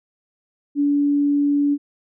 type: tone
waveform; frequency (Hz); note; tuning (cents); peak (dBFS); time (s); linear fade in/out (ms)
sine; 287.2; D4; -39; -15; 0.75-1.78; 50
effects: none